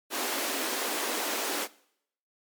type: high-pass noise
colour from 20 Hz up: pink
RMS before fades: -31 dBFS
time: 0.1-1.68 s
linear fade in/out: 50 ms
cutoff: 260 Hz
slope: 48 dB/octave
effects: noise-tail reverb RT60 0.7 s tail -21 dB re dry + MP3 96 kbps